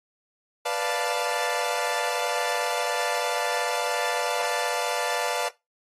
sawtooth chord, B half-diminished seventh, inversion none, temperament equal, 493.9 / 587.3 / 698.5 / 880 Hz, B4 / D5 / F5 / A5, 0 / 0 / 0 / 0 cents, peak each -27 dBFS, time 0.65-5.49 s, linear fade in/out 10 ms, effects noise-tail reverb RT60 0.2 s tail -18 dB re dry + AAC 32 kbps

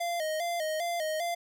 square tone with vibrato, 656 Hz, E5, 9 cents flat, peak -30 dBFS, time 0-1.35 s, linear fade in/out 10 ms, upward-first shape square, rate 2.5 Hz, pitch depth 88 cents each way, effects none

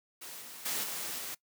white noise with level steps, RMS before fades -45 / -47 / -34 / -38 / -40 dBFS, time 0.21-1.35 s, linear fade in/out 10 ms, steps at 0.41 / 0.65 / 0.83 / 1.18 s, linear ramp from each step 10 ms, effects noise-tail reverb RT60 0.1 s tail -21 dB re dry + high-pass 150 Hz 12 dB/octave

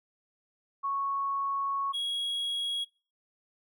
sine / triangle tone pair in turn, 1106 / 3314 Hz, C#6 / G#7, -4 / -4 cents, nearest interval octave + perfect fifth, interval 1900 cents, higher second, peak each -28 dBFS, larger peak neither, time 0.83-1.93 / 1.93-2.85 s, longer first, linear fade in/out 20 ms, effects noise-tail reverb RT60 0.4 s tail -26 dB re dry

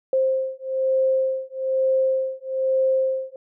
sine beating tone pair, 526 / 527.1 Hz, C5 / C5, +9 / +13 cents, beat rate 1.1 Hz, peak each -22 dBFS, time 0.13-3.36 s, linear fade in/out 2 ms, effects none

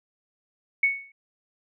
sine tone with exponential decay, 2217 Hz, C#7, in tune, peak -15 dBFS, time 0.83-1.12 s, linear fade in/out 5 ms, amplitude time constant 63 ms, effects none

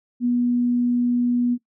sine tone, 243.2 Hz, B3, 26 cents flat, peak -17 dBFS, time 0.2-1.58 s, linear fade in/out 50 ms, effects noise-tail reverb RT60 0.1 s tail -18 dB re dry

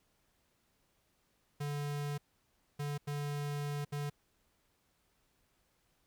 square tone bursts at uneven times, 145.1 Hz, D3, 21 cents flat, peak -36 dBFS, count 4, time 1.6-2.18 / 2.79-2.98 / 3.07-3.85 / 3.92-4.1 s, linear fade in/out 10 ms, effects pink hiss -75 dBFS RMS until 6.06 s

